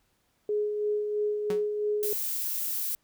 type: tone with tremolo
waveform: sine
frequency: 418.9 Hz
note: G#4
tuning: 15 cents sharp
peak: -24 dBFS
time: 0.49-2.13 s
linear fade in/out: 2 ms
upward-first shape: sine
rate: 3 Hz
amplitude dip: 40%
type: tone with exponential decay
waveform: sawtooth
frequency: 186.9 Hz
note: F#3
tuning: 18 cents sharp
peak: -26 dBFS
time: 1.5-1.67 s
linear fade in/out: 2 ms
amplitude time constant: 36 ms
type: noise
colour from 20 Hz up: violet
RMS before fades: -31 dBFS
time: 2.03-2.95 s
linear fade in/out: 0 ms
effects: pink hiss -71 dBFS RMS until 3.03 s